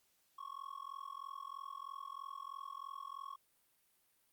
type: tone with amplitude modulation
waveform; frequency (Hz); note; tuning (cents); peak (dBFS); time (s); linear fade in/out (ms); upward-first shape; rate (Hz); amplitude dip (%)
triangle; 1100; C#6; -14; -39; 0.38-3.36; 10; sine; 43.1; 100
effects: white hiss -75 dBFS RMS until 4.32 s + Opus 48 kbps